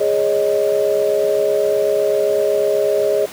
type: chord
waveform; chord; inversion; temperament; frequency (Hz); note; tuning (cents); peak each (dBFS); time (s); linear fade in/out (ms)
sine; Ab suspended fourth; none; equal; 415.3 / 554.4 / 622.3; Ab4 / Db5 / Eb5; 0 / 0 / 0; -17 / -19 / -18; 0-3.26; 10
effects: pink hiss -34 dBFS RMS until 3.32 s + high-pass 150 Hz 12 dB/octave